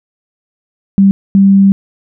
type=tone bursts at uneven times; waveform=sine; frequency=196 Hz; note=G3; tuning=in tune; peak=-3 dBFS; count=2; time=0.98-1.11 / 1.35-1.72 s; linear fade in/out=0 ms; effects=none